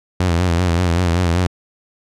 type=tone with vibrato; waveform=sawtooth; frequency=87.3 Hz; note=F2; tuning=in tune; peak=-10 dBFS; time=0.2-1.47 s; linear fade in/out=5 ms; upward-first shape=sine; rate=5.2 Hz; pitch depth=86 cents each way; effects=low-pass 8000 Hz 12 dB/octave